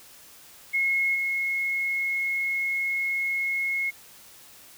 sine tone with level steps, 2168 Hz, C#7, 39 cents flat, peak -21 / -24 dBFS, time 0.73-3.91 s, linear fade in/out 20 ms, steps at 1.14 s, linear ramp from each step 20 ms, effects white hiss -50 dBFS RMS until 4.77 s

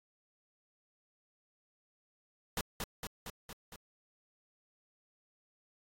pink noise with echo, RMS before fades -35 dBFS, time 2.57-2.61 s, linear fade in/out 2 ms, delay 230 ms, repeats 5, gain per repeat -3 dB, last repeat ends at 3.76 s, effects AAC 64 kbps

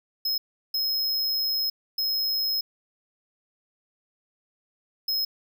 square tone bursts at uneven times, 5140 Hz, E8, 45 cents flat, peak -24 dBFS, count 4, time 0.25-0.38 / 0.74-1.7 / 1.98-2.61 / 5.08-5.25 s, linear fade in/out 5 ms, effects none

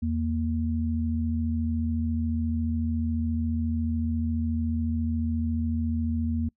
sine tone pair together, 82.41 / 233.1 Hz, E2 / A#3, 0 / 0 cents, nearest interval octave + tritone, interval 1800 cents, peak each -27 dBFS, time 0.02-6.49 s, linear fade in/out 10 ms, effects noise-tail reverb RT60 0.1 s tail -24 dB re dry

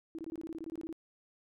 sine tone bursts, 324.3 Hz, E4, 28 cents flat, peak -38 dBFS, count 14, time 0.15-0.927 s, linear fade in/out 0 ms, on 36 ms, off 21 ms, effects none

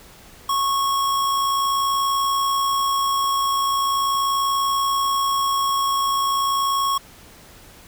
square tone with amplitude modulation, 1100 Hz, C#6, 14 cents flat, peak -18 dBFS, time 0.49-6.98 s, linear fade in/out 5 ms, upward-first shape sine, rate 60.4 Hz, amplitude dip 25%, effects pink hiss -46 dBFS RMS until 7.87 s

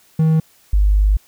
triangle / sine tone pair in turn, 159 / 50.59 Hz, D#3 / G#1, +38 / -45 cents, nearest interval octave + minor sixth, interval 1983 cents, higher first, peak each -9 / -10 dBFS, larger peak first, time 0.19-0.4 / 0.73-1.17 s, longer second, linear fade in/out 5 ms, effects white hiss -53 dBFS RMS until 1.27 s

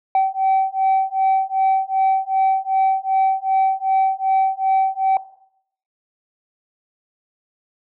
sine beating tone pair, 767 / 769.6 Hz, G5 / G5, -38 / -32 cents, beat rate 2.6 Hz, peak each -16 dBFS, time 0.15-5.17 s, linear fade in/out 2 ms, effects noise-tail reverb RT60 0.7 s tail -19 dB re dry + tanh soft clip ceiling -11 dBFS

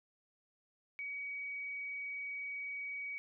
sine tone, 2262 Hz, C#7, 34 cents sharp, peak -39 dBFS, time 0.99-3.18 s, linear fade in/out 0 ms, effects none

